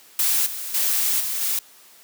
blue noise with level steps, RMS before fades -20 / -31 / -21 / -26 / -23 dBFS, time 0.19-1.59 s, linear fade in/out 2 ms, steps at 0.46 / 0.74 / 1.2 / 1.41 s, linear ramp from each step 5 ms, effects white hiss -50 dBFS RMS until 2.03 s + high-pass 200 Hz 12 dB/octave

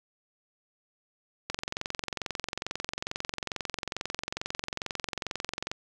click train, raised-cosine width 0.2 ms, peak -14 dBFS, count 95, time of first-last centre 1.5-5.715 s, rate 22.3 Hz, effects none

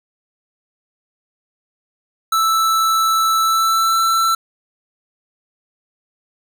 square tone with pitch glide, 1318.5 to 1336.1 Hz, E6 to E6, 0 to +23 cents, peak -14 dBFS, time 2.32-4.35 s, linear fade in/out 5 ms, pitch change +23 cents, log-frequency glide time 3.41-3.98 s, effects none

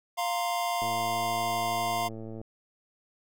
square chord, F suspended fourth, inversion none, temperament equal, 698.5 / 932.3 / 1046.5 Hz, F5 / Bb5 / C6, 0 / 0 / 0 cents, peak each -30 / -35 / -35 dBFS, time 0.17-2.09 s, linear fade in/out 20 ms
click train, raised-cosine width 2 ms, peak -28 dBFS, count 178, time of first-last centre 0.82-2.415 s, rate 111 Hz
effects none

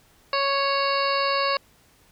harmonic tone, 554.4 Hz, C#5, in tune, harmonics 1 / 2 / 3 / 4 / 5 / 7 / 8 / 9, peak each -26 / -24 / -32 / -33 / -31 / -35 / -30 / -37 dBFS, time 0.33-1.57 s, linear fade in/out 2 ms, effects pink hiss -58 dBFS RMS until 2.11 s

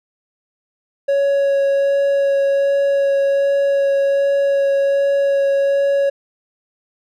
triangle tone with vibrato, 556 Hz, C#5, 5 cents sharp, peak -11 dBFS, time 1.08-6.1 s, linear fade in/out 10 ms, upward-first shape sine, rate 1.3 Hz, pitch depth 8 cents each way, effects none

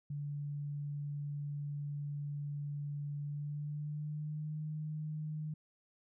sine tone with pitch glide, 144.9 to 153.52 Hz, D3 to D#3, -23 to -23 cents, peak -37 dBFS, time 0.1-5.54 s, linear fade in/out 5 ms, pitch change +100 cents, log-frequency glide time 3.2-4.61 s, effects none

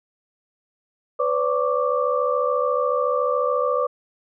sine tone cluster, 501 / 575 / 1108 / 1175 Hz, B4 / D5 / C#6 / D6, +25 / -37 / -1 / +1 cents, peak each -22 / -24 / -31 / -24 dBFS, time 1.19-3.87 s, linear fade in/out 10 ms, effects none

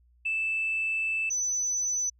sine tone pair in turn, 2637 / 6003 Hz, E7 / F#8, 0 / +24 cents, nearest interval octave + major second, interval 1424 cents, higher second, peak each -25 / -25 dBFS, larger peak neither, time 0.25-1.3 / 1.3-2.1 s, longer first, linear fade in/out 10 ms, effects tanh soft clip ceiling -21 dBFS + added 60 Hz sine -59 dBFS peak until 2.19 s

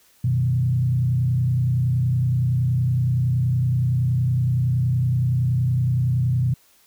sine tone with frequency modulation, 124.9 Hz, B2, 20 cents sharp, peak -17 dBFS, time 0.24-6.54 s, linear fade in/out 5 ms, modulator 30.7 Hz, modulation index 0.76, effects white hiss -57 dBFS RMS until 6.86 s

